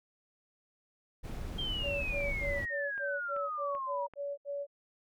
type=noise; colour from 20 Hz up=brown; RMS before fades=-38 dBFS; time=1.23-2.66 s; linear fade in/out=20 ms
type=exponential sweep; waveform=sine; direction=down; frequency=3207 to 944 Hz; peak=-34 dBFS; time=1.58-4.07 s; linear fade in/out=10 ms
type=tone bursts; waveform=sine; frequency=568 Hz; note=C#5; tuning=42 cents sharp; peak=-34 dBFS; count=10; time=1.82-4.668 s; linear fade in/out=50 ms; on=220 ms; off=72 ms
type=click train; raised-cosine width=0.5 ms; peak=-35 dBFS; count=7; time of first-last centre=1.82-4.137 s; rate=2.59 Hz
effects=none